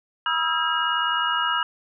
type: tone cluster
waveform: sine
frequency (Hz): 966 / 1274 / 1353 / 1621 / 2876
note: B5 / D#6 / E6 / G#6 / F#7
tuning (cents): -39 / +41 / +45 / -42 / -50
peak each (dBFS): -27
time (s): 0.26-1.63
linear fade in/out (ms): 2
effects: none